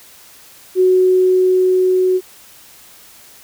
sine tone with level ramp, 370 Hz, F#4, in tune, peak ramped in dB -8 to -11 dBFS, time 0.75-2.21 s, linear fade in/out 50 ms, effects white hiss -43 dBFS RMS until 3.43 s

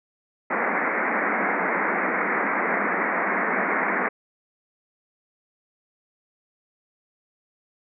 white band-pass noise, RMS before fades -24 dBFS, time 0.5-4.09 s, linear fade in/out 10 ms, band 180 to 2200 Hz, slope 96 dB/octave, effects none

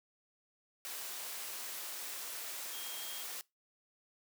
sine tone in noise, 3236 Hz, G#7, 46 cents flat, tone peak -48 dBFS, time 2.73-3.23 s, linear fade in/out 0 ms, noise white, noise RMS -43 dBFS, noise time 0.85-3.41 s, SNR -8 dB, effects noise-tail reverb RT60 0.2 s tail -22 dB re dry + high-pass 400 Hz 12 dB/octave

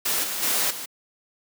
white noise with level steps, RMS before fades -24 / -29 / -23 / -34 dBFS, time 0.05-0.86 s, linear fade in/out 10 ms, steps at 0.23 / 0.42 / 0.7 s, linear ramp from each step 10 ms, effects high-pass 200 Hz 12 dB/octave

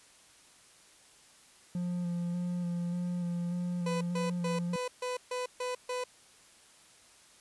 triangle tone with vibrato, 175.2 Hz, F3, 6 cents sharp, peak -29 dBFS, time 1.75-4.76 s, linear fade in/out 2 ms, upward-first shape square, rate 1.7 Hz, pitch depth 16 cents each way
30% pulse tone bursts, 500 Hz, B4, 21 cents sharp, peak -30 dBFS, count 8, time 3.86-6.04 s, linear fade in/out 5 ms, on 150 ms, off 140 ms
effects white hiss -59 dBFS RMS until 7.4 s + resampled to 24000 Hz

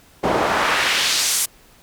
pink noise with band-pass filter sweep, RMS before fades -19 dBFS, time 0.23-1.46 s, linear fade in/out 10 ms, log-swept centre 470 to 10000 Hz, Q 1.1, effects pink hiss -51 dBFS RMS until 1.82 s

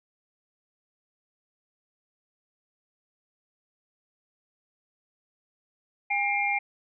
sine tone cluster, 811 / 2127 / 2370 Hz, G#5 / C7 / D7, -41 / +28 / +15 cents, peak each -28 dBFS, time 6.1-6.59 s, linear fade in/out 10 ms, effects none

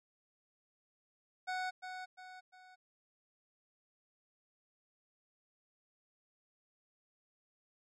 25% pulse tone with echo, 740 Hz, F#5, in tune, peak -32 dBFS, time 1.47-1.71 s, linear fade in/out 20 ms, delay 350 ms, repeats 3, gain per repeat -7 dB, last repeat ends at 2.76 s, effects low-pass 5000 Hz 12 dB/octave

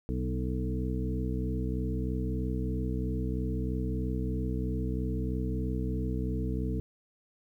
harmonic tone with a mistuned harmonic, 63.1 Hz, B1, 38 cents sharp, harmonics 1 / 2 / 3 / 4 / 5 / 7, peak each -32 / -35 / -37 / -38 / -39 / -40 dBFS, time 0.09-6.8 s, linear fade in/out 0 ms, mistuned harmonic 4, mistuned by -17 cents, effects 11-bit

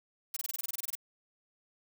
blue noise bursts, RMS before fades -35 dBFS, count 13, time 0.34-0.953 s, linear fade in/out 5 ms, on 25 ms, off 24 ms, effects none

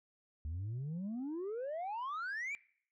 sine exponential sweep, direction up, 73.42 to 2394 Hz, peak -35 dBFS, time 0.45-2.55 s, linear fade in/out 0 ms, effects noise-tail reverb RT60 0.6 s tail -23 dB re dry + tanh soft clip ceiling -36 dBFS

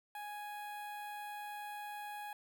sawtooth tone with notch filter, 830.6 Hz, G#5, in tune, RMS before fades -45 dBFS, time 0.15-2.33 s, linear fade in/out 2 ms, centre 5700 Hz, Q 0.66, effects none

